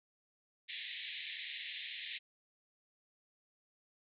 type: band-pass noise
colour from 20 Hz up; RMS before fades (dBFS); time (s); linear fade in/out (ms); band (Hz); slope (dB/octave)
white; -45; 0.68-2.19; 20; 1800 to 3900; 96
effects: none